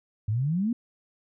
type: exponential sweep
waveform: sine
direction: up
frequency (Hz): 100.1 to 246.9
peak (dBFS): -23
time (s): 0.28-0.73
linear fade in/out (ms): 5
effects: none